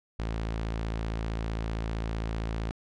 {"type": "tone", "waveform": "sawtooth", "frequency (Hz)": 55.4, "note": "A1", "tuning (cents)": 13, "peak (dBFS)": -26, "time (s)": [0.19, 2.71], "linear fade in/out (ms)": 0, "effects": ["low-pass 5000 Hz 12 dB/octave"]}